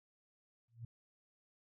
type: tone with exponential growth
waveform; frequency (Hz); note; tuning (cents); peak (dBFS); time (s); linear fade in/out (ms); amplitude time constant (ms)
sine; 116.54; A#2; 0; -40; 0.68-0.85; 5; 35
effects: none